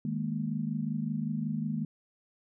sine chord, D# suspended fourth, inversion none, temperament equal with one note detuned, 156.28 / 207.7 / 233.1 Hz, D#3 / G#3 / A#3, +8 / 0 / 0 cents, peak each -34 dBFS, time 0.05-1.85 s, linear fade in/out 2 ms, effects none

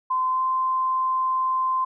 sine tone with pitch glide, 1030 to 1039 Hz, C6 to C6, -28 to -12 cents, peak -20 dBFS, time 0.1-1.85 s, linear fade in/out 10 ms, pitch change +16 cents, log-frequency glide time 0.31-0.41 s, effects none

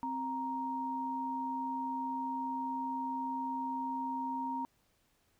sine tone pair together, 262.4 / 935 Hz, C4 / A#5, +5 / +5 cents, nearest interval octave + minor seventh, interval 2200 cents, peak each -39 / -35 dBFS, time 0.03-4.65 s, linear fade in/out 0 ms, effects pink hiss -73 dBFS RMS until 5.39 s

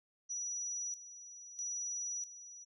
sine tone with tremolo, 5860 Hz, F#8, 18 cents flat, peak -37 dBFS, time 0.29-2.65 s, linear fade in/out 20 ms, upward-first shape square, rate 0.77 Hz, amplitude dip 75%, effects none

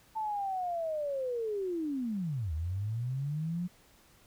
sine linear two-way sweep, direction down then up, 890 to 74.7 to 181.1 Hz, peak -31 dBFS, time 0.15-3.68 s, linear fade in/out 20 ms, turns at 2.53 s, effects pink hiss -62 dBFS RMS until 4.26 s

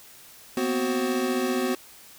square tone cluster, 239.2 / 254.1 / 372.5 / 531 Hz, A#3 / B3 / F#4 / C5, +45 / +49 / +12 / +25 cents, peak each -33 / -28 / -28 / -34 dBFS, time 0.57-1.75 s, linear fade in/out 2 ms, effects white hiss -49 dBFS RMS until 2.18 s

